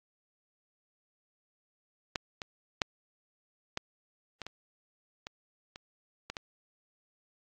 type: clicks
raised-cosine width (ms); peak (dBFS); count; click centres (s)
0.2; -13 / -21 / -8 / -15 / -19 / -22 / -22 / -26 / -20 / -18; 10; 2.158 / 2.418 / 2.818 / 3.774 / 4.417 / 4.466 / 5.269 / 5.759 / 6.3 / 6.368
effects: low-pass 7000 Hz 12 dB/octave + AAC 48 kbps